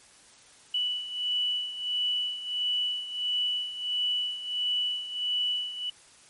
sine beating tone pair, 2960 / 2961.5 Hz, F#7 / F#7, 0 / +1 cents, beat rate 1.5 Hz, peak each -28 / -33 dBFS, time 0.74-5.9 s, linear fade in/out 5 ms, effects white hiss -55 dBFS RMS until 6.29 s + MP3 48 kbps

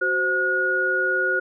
sine tone cluster, 372.3 / 521 / 1445 Hz, F#4 / C5 / F#6, +11 / -7 / -41 cents, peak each -27 / -28 / -20 dBFS, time 0.01-1.4 s, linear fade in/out 10 ms, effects none

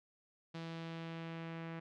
sawtooth tone with low-pass filter sweep, 164.81 Hz, E3, in tune, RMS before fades -45 dBFS, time 0.54-1.8 s, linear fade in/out 10 ms, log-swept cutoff 4100 to 2200 Hz, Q 1.5, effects none

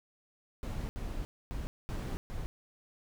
brown noise bursts at uneven times, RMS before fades -37 dBFS, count 5, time 0.63-0.89 / 0.96-1.25 / 1.51-1.67 / 1.89-2.17 / 2.3-2.46 s, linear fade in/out 0 ms, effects none

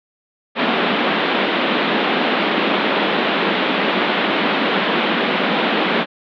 pink band-pass noise, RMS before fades -18 dBFS, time 0.55-6.06 s, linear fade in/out 50 ms, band 190 to 3700 Hz, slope 48 dB/octave, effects none

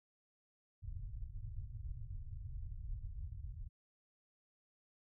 pink low-pass noise, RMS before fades -45 dBFS, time 0.82-3.69 s, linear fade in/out 10 ms, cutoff 120 Hz, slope 48 dB/octave, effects none

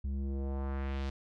square tone with low-pass filter sweep, 68 Hz, C#2, 33 cents flat, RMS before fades -35 dBFS, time 0.04-1.1 s, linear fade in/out 5 ms, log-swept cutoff 140 to 5000 Hz, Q 1.3, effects none

